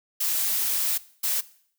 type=noise bursts at uneven times; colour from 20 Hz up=blue; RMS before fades=-25 dBFS; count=2; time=0.2-0.98 / 1.23-1.41 s; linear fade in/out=10 ms; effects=noise-tail reverb RT60 0.6 s tail -19 dB re dry